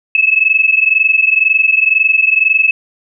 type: tone pair together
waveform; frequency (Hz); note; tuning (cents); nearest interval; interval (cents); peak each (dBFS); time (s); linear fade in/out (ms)
sine; 2585 / 2607; E7 / E7; -34 / -20; unison; 14; -11; 0.15-2.71; 2
effects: none